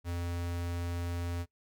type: tone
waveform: square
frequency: 86.5 Hz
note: F2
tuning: 16 cents flat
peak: -34 dBFS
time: 0.04-1.46 s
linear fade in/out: 50 ms
effects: noise-tail reverb RT60 0.1 s tail -19 dB re dry